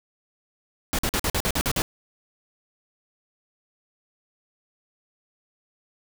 pink noise bursts, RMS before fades -24 dBFS, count 9, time 0.93-1.819 s, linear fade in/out 0 ms, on 57 ms, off 47 ms, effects none

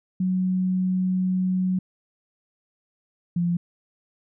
sine tone pair in turn, 185 / 173.27 Hz, F#3 / F3, 0 / -13 cents, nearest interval minor second, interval 113 cents, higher first, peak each -20 dBFS, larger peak neither, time 0.2-1.79 / 3.36-3.57 s, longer first, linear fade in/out 5 ms, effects none

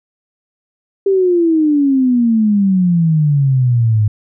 sine exponential sweep, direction down, 397.5 to 103.83 Hz, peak -9 dBFS, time 1.06-4.08 s, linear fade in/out 5 ms, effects none

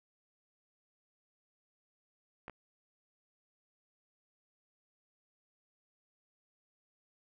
clicks, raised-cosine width 0.5 ms, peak -30 dBFS, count 2, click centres 2.481 / 2.497 s, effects none

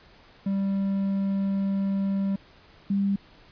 triangle / sine tone pair in turn, 196 / 198.28 Hz, G3 / G3, 0 / +20 cents, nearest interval unison, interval 20 cents, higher second, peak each -21 dBFS, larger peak neither, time 0.46-2.36 / 2.9-3.16 s, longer first, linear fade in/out 5 ms, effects pink hiss -54 dBFS RMS until 3.51 s + resampled to 11025 Hz

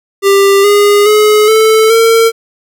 square tone with pitch steps, 395.7 / 409.7 / 424.1 / 439.1 / 454.5 Hz, G4 / G#4 / G#4 / A4 / A#4, +16 / -24 / +36 / -4 / -44 cents, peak -5 dBFS, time 0.22-2.32 s, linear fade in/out 50 ms, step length 420 ms, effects none

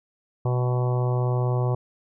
harmonic tone, 124.4 Hz, B2, 13 cents sharp, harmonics 1 / 3 / 4 / 5 / 6 / 7 / 8 / 9, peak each -21 / -31 / -33 / -35 / -37 / -38 / -39 / -40 dBFS, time 0.45-1.75 s, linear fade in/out 5 ms, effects none

